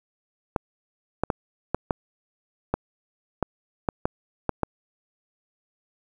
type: clicks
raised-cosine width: 1 ms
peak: -8 dBFS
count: 11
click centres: 0.562 / 1.236 / 1.302 / 1.746 / 1.908 / 2.74 / 3.427 / 3.888 / 4.055 / 4.493 / 4.633 s
effects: 8-bit